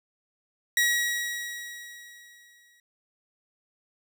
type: tone with exponential decay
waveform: sawtooth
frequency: 1911 Hz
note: A#6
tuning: 43 cents sharp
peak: -16 dBFS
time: 0.77-2.8 s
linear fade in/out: 2 ms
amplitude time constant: 440 ms
effects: none